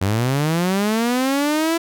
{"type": "linear sweep", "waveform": "sawtooth", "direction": "up", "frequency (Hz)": [91.3, 337.2], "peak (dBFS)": -13, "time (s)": [0.01, 1.78], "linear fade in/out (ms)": 10, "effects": []}